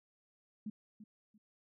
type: tone with echo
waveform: sine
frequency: 213.1 Hz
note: G#3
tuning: 45 cents sharp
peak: -38 dBFS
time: 0.66-0.7 s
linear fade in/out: 5 ms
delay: 340 ms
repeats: 2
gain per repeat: -12 dB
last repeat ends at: 1.38 s
effects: none